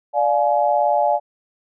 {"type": "chord", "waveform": "sine", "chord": "D diminished", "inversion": "none", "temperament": "just", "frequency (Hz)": [587.3, 704.8, 845.8], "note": ["D5", "F5", "Ab5"], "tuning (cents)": [0, 16, 31], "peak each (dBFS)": -19, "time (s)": [0.13, 1.2], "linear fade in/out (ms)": 50, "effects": []}